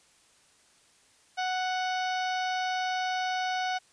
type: harmonic tone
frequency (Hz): 740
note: F#5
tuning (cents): 0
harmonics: 1 / 2 / 3 / 4 / 5 / 6 / 7 / 8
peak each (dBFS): -29 / -35 / -39 / -41 / -43 / -45 / -46 / -47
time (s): 1.37-3.79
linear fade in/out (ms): 20
effects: white hiss -62 dBFS RMS until 3.92 s + resampled to 22050 Hz